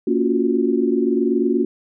sine chord, Gb major seventh, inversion first, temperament equal with one note detuned, 233.1 / 281.2 / 349.2 / 370 Hz, Bb3 / Db4 / F4 / Gb4, 0 / +25 / 0 / 0 cents, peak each -21 dBFS, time 0.07-1.65 s, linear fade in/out 5 ms, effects none

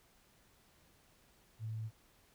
sine tone, 110.5 Hz, A2, 8 cents sharp, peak -38 dBFS, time 1.59-1.91 s, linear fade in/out 50 ms, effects pink hiss -68 dBFS RMS until 2.34 s

